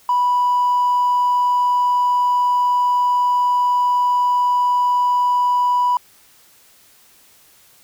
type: tone with hard clipping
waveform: sine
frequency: 984 Hz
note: B5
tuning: 7 cents flat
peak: -14 dBFS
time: 0.09-5.97 s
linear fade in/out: 2 ms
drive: 1 dB
effects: white hiss -51 dBFS RMS until 7.83 s

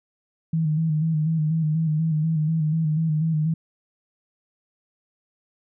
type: tone with vibrato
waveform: sine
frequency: 157.6 Hz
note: D#3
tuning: 23 cents sharp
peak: -19 dBFS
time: 0.53-3.54 s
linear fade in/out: 5 ms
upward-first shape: square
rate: 4.1 Hz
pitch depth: 47 cents each way
effects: none

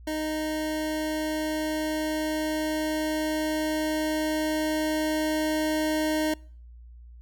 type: tone with level ramp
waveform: 25% pulse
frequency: 310 Hz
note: D#4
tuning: 6 cents flat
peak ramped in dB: -24 to -20 dBFS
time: 0.07-6.34 s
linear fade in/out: 5 ms
effects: noise-tail reverb RT60 0.5 s tail -26 dB re dry + added 59 Hz sine -44 dBFS peak until 7.21 s

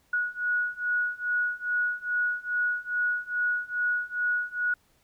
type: beating tone pair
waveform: sine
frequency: 1458 / 1460.4 Hz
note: F#6 / F#6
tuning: -26 / -23 cents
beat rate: 2.4 Hz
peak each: -29 / -28 dBFS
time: 0.13-4.74 s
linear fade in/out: 5 ms
effects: pink hiss -66 dBFS RMS until 5.03 s

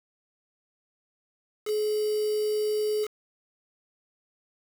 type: tone with quantisation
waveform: sine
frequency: 424.7 Hz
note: G#4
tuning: 39 cents sharp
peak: -24 dBFS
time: 1.65-3.08 s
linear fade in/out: 50 ms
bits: 6
effects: none

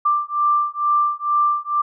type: beating tone pair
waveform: sine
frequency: 1180 / 1182.2 Hz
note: D6 / D6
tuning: +8 / +11 cents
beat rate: 2.2 Hz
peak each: -19 dBFS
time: 0.05-1.82 s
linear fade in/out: 10 ms
effects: none

